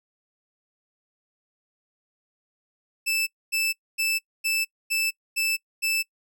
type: tone bursts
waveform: sawtooth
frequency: 2637 Hz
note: E7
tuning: in tune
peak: -19 dBFS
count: 7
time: 3.06-6.03 s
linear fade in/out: 20 ms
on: 210 ms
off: 250 ms
effects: noise-tail reverb RT60 0.1 s tail -24 dB re dry